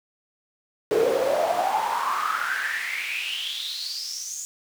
brown noise with high-pass filter sweep, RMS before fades -26 dBFS, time 0.91-4.45 s, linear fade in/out 0 ms, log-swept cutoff 420 to 7000 Hz, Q 9.2, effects none

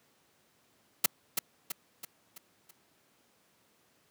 white noise with echo, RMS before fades -23 dBFS, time 1.04-1.06 s, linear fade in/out 5 ms, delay 330 ms, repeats 5, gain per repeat -6 dB, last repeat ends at 2.71 s, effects pink hiss -68 dBFS RMS until 4.1 s + high-pass 150 Hz 12 dB/octave

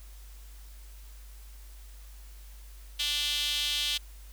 sawtooth tone with high-pass filter, 293.7 Hz, D4, in tune, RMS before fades -30 dBFS, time 2.99-3.98 s, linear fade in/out 10 ms, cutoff 3300 Hz, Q 4.3, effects added 50 Hz sine -45 dBFS peak until 4.32 s + white hiss -57 dBFS RMS until 4.32 s

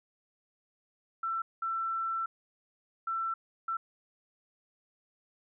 sine tone bursts at uneven times, 1340 Hz, E6, 28 cents sharp, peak -30 dBFS, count 4, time 1.23-1.42 / 1.62-2.26 / 3.07-3.34 / 3.68-3.77 s, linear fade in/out 5 ms, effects none

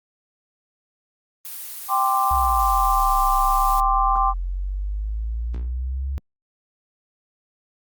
blue noise, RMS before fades -34 dBFS, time 1.45-3.8 s, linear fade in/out 0 ms
sine chord, G suspended fourth, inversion none, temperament equal, 784 / 1046.5 / 1174.7 Hz, G5 / C6 / D6, 0 / 0 / 0 cents, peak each -21 dBFS, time 1.88-4.34 s, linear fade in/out 50 ms
sine exponential two-way sweep, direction down then up, 69.3 to 32.99 to 69.3 Hz, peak -23 dBFS, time 2.31-6.18 s, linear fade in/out 0 ms, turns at 3.25 s
effects Opus 32 kbps

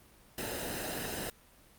pink noise with comb filter, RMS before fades -37 dBFS, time 0.38-1.3 s, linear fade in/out 2 ms, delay 0.88 ms, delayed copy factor -0.65, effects pink hiss -60 dBFS RMS until 1.78 s + Opus 32 kbps

